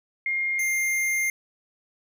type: tone pair in turn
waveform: sine / square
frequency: 2126 / 2110 Hz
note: C7 / C7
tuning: +27 / +14 cents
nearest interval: unison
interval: 13 cents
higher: first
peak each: -23 dBFS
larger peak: neither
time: 0.26-0.59 / 0.59-1.3 s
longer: second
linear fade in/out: 2 ms
effects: none